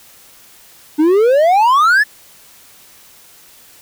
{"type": "exponential sweep", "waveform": "triangle", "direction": "up", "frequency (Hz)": [293.7, 1786], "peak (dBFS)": -6, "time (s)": [0.98, 2.04], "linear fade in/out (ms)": 20, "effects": ["white hiss -44 dBFS RMS until 3.81 s"]}